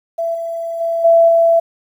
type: tone with level steps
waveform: sine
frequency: 668 Hz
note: E5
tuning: 23 cents sharp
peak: -16 / -20 / -15 / -6 / -8 dBFS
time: 0.18-1.6 s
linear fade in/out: 10 ms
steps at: 0.34 / 0.8 / 1.04 / 1.28 s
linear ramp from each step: 10 ms
effects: 8-bit